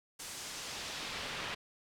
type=noise with band-pass filter sweep; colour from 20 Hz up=brown; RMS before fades=-42 dBFS; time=0.19-1.55 s; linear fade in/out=10 ms; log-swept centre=8600 to 2700 Hz; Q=0.96; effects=none